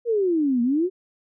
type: exponential two-way sweep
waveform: sine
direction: down then up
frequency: 486.1 to 231.7 to 386.7 Hz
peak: -18 dBFS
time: 0.05-0.9 s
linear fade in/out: 50 ms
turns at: 0.62 s
effects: none